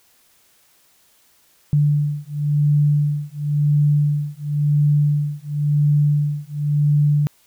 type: beating tone pair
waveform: sine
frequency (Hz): 146.5 / 147.45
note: D3 / D3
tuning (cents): -4 / +7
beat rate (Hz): 0.95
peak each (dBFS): -18 / -18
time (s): 1.73-7.27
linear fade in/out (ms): 0
effects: white hiss -57 dBFS RMS until 7.46 s